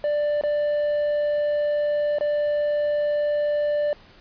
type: tone with dropouts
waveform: triangle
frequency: 590 Hz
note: D5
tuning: 8 cents sharp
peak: -18 dBFS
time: 0.04-3.93 s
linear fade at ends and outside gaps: 1 ms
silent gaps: 0.412-0.436 / 2.185-2.209 s
effects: pink hiss -51 dBFS RMS until 4.2 s + resampled to 11025 Hz